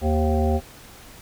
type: harmonic tone with a mistuned harmonic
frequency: 77.6 Hz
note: D#2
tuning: 4 cents flat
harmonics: 1 / 3 / 5 / 7 / 9 / 10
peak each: -20 / -25 / -27 / -28 / -30 / -30 dBFS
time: 0.01-0.61 s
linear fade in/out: 50 ms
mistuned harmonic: 7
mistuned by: -25 cents
effects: pink hiss -45 dBFS RMS until 1.21 s